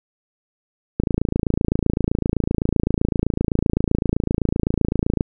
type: click train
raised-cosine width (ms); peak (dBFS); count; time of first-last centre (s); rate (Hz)
3; -5; 118; 1-5.209; 27.8
effects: none